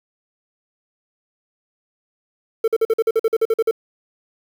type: tone bursts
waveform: triangle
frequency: 448.3 Hz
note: A4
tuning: 32 cents sharp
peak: -11 dBFS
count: 13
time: 2.64-3.711 s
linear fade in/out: 5 ms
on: 39 ms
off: 47 ms
effects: 7-bit